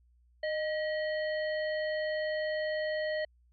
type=harmonic tone with a mistuned harmonic; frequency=616 Hz; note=D#5; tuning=17 cents flat; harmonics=1 / 3 / 5 / 7; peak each=-31 / -37 / -47 / -47 dBFS; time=0.43-3.25 s; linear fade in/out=5 ms; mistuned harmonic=3; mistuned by=+57 cents; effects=added 60 Hz sine -62 dBFS peak until 3.52 s